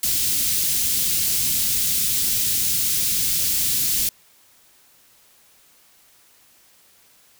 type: band-stop noise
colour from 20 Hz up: white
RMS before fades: -21 dBFS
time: 0.03-4.09 s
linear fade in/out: 2 ms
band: 210 to 3600 Hz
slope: 12 dB/octave
effects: white hiss -55 dBFS RMS until 7.39 s